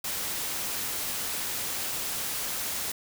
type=noise; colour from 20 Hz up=white; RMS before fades=-32 dBFS; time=0.04-2.92 s; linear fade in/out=5 ms; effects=none